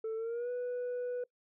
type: tone with pitch glide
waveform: sine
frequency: 443.8 to 492.4 Hz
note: A4 to B4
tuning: +15 to -5 cents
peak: -31 dBFS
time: 0.04-1.24 s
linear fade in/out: 5 ms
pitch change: +180 cents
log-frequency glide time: 0.16-0.5 s
effects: noise-tail reverb RT60 0.1 s tail -24 dB re dry + tanh soft clip ceiling -33 dBFS